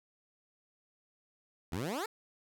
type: exponential sweep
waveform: 15% pulse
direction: up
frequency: 74.7 to 469.3 Hz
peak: -28 dBFS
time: 1.72-2.06 s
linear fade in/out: 5 ms
effects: none